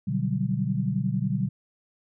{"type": "chord", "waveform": "sine", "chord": "G major seventh", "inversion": "first", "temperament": "equal", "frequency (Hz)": [123.47, 146.83, 185, 196], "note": ["B2", "D3", "F#3", "G3"], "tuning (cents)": [0, 0, 0, 0], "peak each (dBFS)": -29, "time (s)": [0.07, 1.49], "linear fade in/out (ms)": 10, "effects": []}